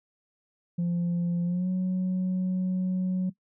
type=tone with pitch glide; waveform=sine; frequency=173.3 to 184.67 Hz; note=F3 to F#3; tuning=-13 to -3 cents; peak=-22 dBFS; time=0.78-3.3 s; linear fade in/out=10 ms; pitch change=+110 cents; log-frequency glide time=1.44-1.69 s; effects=noise-tail reverb RT60 0.1 s tail -18 dB re dry + tanh soft clip ceiling -23 dBFS